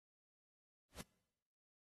pink noise with exponential growth, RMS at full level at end -44 dBFS, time 0.89-1.01 s, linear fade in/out 0 ms, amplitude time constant 24 ms, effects noise-tail reverb RT60 1.0 s tail -23 dB re dry + AAC 32 kbps

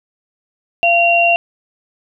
sine tone pair together, 687.4 / 2756 Hz, F5 / F7, -28 / -24 cents, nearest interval 2 octaves, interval 2404 cents, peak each -12 dBFS, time 0.83-1.36 s, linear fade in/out 0 ms, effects none

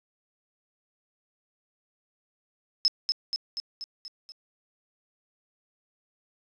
sine tone with echo, 5190 Hz, E8, 28 cents flat, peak -18 dBFS, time 2.85-2.88 s, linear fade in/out 0 ms, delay 240 ms, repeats 6, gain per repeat -4 dB, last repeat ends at 4.32 s, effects resampled to 24000 Hz + 10-bit

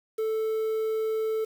triangle tone with quantisation, 440 Hz, A4, in tune, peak -23 dBFS, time 0.18-1.45 s, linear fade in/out 10 ms, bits 8, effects none

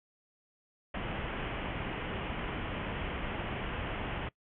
pink low-pass noise, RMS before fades -37 dBFS, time 0.94-4.29 s, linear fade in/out 5 ms, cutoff 3200 Hz, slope 96 dB/octave, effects noise-tail reverb RT60 0.1 s tail -22 dB re dry

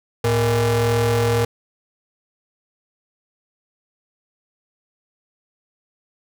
45% pulse ring-modulated tone, 179.4 Hz, F3, 47 cents sharp, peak -13 dBFS, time 0.24-1.45 s, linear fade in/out 5 ms, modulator 290 Hz, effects none

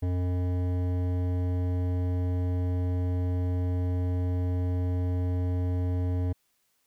triangle tone with hard clipping, 90 Hz, F#2, 47 cents flat, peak -27 dBFS, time 0.02-6.33 s, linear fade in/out 10 ms, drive 17 dB, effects white hiss -72 dBFS RMS until 6.86 s

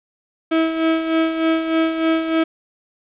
35% pulse tone with tremolo, 323.7 Hz, E4, 31 cents flat, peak -12 dBFS, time 0.51-2.44 s, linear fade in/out 10 ms, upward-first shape sine, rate 3.3 Hz, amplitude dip 60%, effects resampled to 8000 Hz + 7-bit

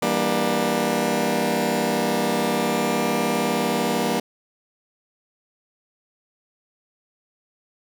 15% pulse chord, E half-diminished seventh, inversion none, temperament just, 164.81 / 197.78 / 237.3 / 296.7 Hz, E3 / G3 / Bb3 / D4, 0 / +16 / +31 / +18 cents, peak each -23 / -19 / -17 / -22 dBFS, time 0.02-4.2 s, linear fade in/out 5 ms, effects none

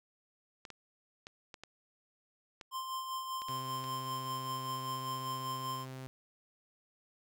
clicks, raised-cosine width 0.2 ms, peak -29 dBFS, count 9, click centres 0.652 / 0.703 / 1.269 / 1.542 / 1.636 / 2.612 / 3.419 / 3.485 / 3.841 s
square tone with tremolo, 1046.5 Hz, C6, in tune, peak -36 dBFS, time 2.71-5.86 s, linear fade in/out 50 ms, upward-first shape sine, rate 5.1 Hz, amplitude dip 45%
sawtooth tone, 130.81 Hz, C3, in tune, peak -39 dBFS, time 3.49-6.07 s, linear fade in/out 0 ms
effects none

